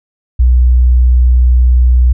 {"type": "tone", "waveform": "sine", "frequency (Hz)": 61.74, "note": "B1", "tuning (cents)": 0, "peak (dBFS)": -4, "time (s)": [0.39, 2.13], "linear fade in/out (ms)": 10, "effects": []}